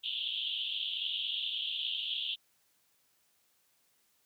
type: band-pass noise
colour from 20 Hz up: pink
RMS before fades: -36 dBFS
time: 0.03-2.36 s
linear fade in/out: 20 ms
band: 2900 to 3600 Hz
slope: 96 dB/octave
effects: white hiss -72 dBFS RMS until 4.25 s + high-pass 60 Hz 12 dB/octave